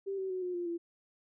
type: tone with pitch steps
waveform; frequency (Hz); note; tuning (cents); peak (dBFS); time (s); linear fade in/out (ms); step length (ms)
sine; 392 / 381.1 / 370.4 / 360.1 / 350 / 340.3; G4 / G4 / F#4 / F#4 / F4 / F4; 0 / -49 / +2 / -47 / +4 / -45; -33; 0.06-0.78; 20; 120
effects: none